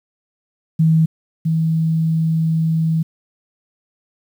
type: tone pair in turn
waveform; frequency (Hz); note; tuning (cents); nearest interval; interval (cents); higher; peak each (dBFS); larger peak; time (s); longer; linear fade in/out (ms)
sine; 160.5 / 161.4; E3 / E3; -46 / -36; unison; 10; second; -10 / -14; first; 0.79-1.06 / 1.45-3.03; second; 10
effects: 8-bit